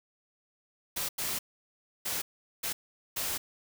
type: noise bursts at uneven times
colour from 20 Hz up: white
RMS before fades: -33 dBFS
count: 5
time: 0.96-1.09 / 1.18-1.39 / 2.05-2.22 / 2.63-2.73 / 3.16-3.38 s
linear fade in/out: 10 ms
effects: none